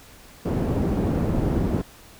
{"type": "low-pass noise", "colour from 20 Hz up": "white", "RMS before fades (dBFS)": -23, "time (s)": [0.45, 1.82], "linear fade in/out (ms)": 10, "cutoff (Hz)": 290, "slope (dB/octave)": 12, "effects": ["pink hiss -48 dBFS RMS until 2.19 s"]}